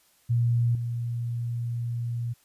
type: tone with level steps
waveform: sine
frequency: 118.6 Hz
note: A#2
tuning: 30 cents sharp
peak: -20 / -27 dBFS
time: 0.29-2.34 s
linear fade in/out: 20 ms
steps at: 0.75 s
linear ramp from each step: 2 ms
effects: white hiss -63 dBFS RMS until 2.44 s + resampled to 32000 Hz